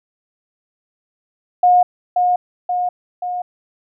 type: tone with echo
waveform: sine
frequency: 719 Hz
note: F#5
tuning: 50 cents flat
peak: -8 dBFS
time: 1.63-1.83 s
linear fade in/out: 5 ms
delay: 530 ms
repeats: 3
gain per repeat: -4 dB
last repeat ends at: 3.42 s
effects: none